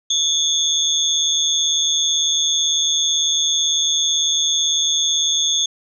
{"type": "tone cluster", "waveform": "sine", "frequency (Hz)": [3388, 3546, 6450], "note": ["G#7", "A7", "G8"], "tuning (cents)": [34, 13, 48], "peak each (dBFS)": -20, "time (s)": [0.1, 5.66], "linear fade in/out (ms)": 5, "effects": []}